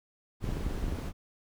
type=noise; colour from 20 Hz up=brown; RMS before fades=-34 dBFS; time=0.4-1.13 s; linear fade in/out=50 ms
type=clicks; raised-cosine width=3 ms; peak=-23 dBFS; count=12; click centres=0.442 / 0.49 / 0.524 / 0.57 / 0.608 / 0.665 / 0.709 / 0.778 / 0.841 / 0.882 / 0.924 / 0.987 s
effects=none